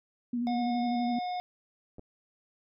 sine tone with vibrato, 240 Hz, B3, 49 cents flat, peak -28 dBFS, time 0.33-1.19 s, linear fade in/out 5 ms, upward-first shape square, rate 12 Hz, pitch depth 26 cents each way
harmonic tone, 723 Hz, F#5, 40 cents flat, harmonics 1 / 3 / 5 / 7, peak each -31 / -47 / -48 / -50 dBFS, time 0.47-1.4 s, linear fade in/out 0 ms
clicks, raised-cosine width 2 ms, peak -35 / -32 dBFS, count 2, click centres 1.984 / 1.994 s
effects none

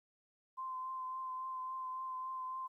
sine tone with vibrato, 1037 Hz, C6, 16 cents flat, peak -39 dBFS, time 0.57-2.68 s, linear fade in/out 20 ms, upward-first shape triangle, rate 3.6 Hz, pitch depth 20 cents each way, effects 13-bit

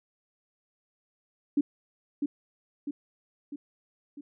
sine tone with echo, 287.5 Hz, D4, 37 cents flat, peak -20 dBFS, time 1.57-1.61 s, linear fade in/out 5 ms, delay 650 ms, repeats 4, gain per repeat -5 dB, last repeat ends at 4.21 s, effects none

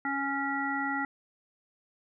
harmonic tone, 277.2 Hz, C#4, in tune, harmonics 1 / 3 / 5 / 7, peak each -34 / -34 / -34 / -34 dBFS, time 0.05-1.05 s, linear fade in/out 2 ms, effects none

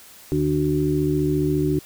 harmonic tone, 74.5 Hz, D2, 25 cents sharp, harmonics 1 / 2 / 4 / 5, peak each -31 / -23 / -22 / -23 dBFS, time 0.32-1.79 s, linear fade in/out 0 ms, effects white hiss -46 dBFS RMS until 1.85 s

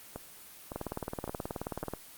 two click trains, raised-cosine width 1 ms, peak -20 / -23 dBFS, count 23 / 4, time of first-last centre 0.76-1.936 / 0.16-1.836 s, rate 18.7 / 1.79 Hz, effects white hiss -51 dBFS RMS until 2.17 s + Opus 24 kbps

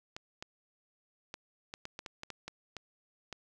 clicks, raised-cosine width 0.2 ms, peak -24 dBFS, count 12, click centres 0.165 / 0.425 / 1.341 / 1.739 / 1.854 / 1.991 / 2.062 / 2.234 / 2.303 / 2.48 / 2.767 / 3.327 s, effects none

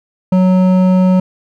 sine tone with hard clipping, 185 Hz, F#3, in tune, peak -9 dBFS, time 0.32-1.2 s, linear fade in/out 5 ms, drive 10 dB, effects none

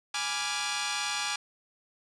10% pulse chord, G# diminished seventh, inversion none, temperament equal, 830.6 / 987.8 / 1174.7 / 1396.9 Hz, G#5 / B5 / D6 / F6, 0 / 0 / 0 / 0 cents, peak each -25 / -31 / -26 / -28 dBFS, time 0.14-1.36 s, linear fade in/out 5 ms, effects resampled to 22050 Hz + 8-bit

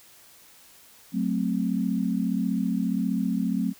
sine chord, F# diminished, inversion none, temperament equal, 185 / 220 / 261.6 Hz, F#3 / A3 / C4, 0 / 0 / 0 cents, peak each -27 / -27 / -28 dBFS, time 1.12-3.74 s, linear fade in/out 50 ms, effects white hiss -53 dBFS RMS until 3.79 s

